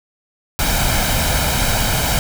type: noise with comb filter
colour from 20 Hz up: pink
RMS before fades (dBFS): -17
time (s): 0.59-2.19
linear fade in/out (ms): 0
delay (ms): 1.3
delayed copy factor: +0.6
effects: none